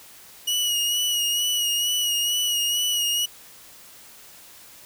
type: tone with vibrato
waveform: sawtooth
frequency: 2908 Hz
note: F#7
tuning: 31 cents flat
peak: -18 dBFS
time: 0.47-3.26 s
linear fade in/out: 10 ms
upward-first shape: sine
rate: 2.2 Hz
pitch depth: 35 cents each way
effects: white hiss -47 dBFS RMS until 4.85 s